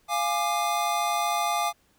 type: tone cluster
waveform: square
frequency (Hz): 696 / 829 / 1192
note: F5 / G#5 / D6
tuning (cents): -6 / -3 / +25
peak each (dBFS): -29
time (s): 0.08-1.73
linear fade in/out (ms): 50
effects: pink hiss -65 dBFS RMS until 1.98 s